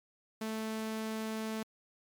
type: tone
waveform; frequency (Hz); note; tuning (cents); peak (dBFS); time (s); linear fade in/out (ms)
sawtooth; 219.8; A3; -2; -31; 0.41-1.63; 5
effects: MP3 96 kbps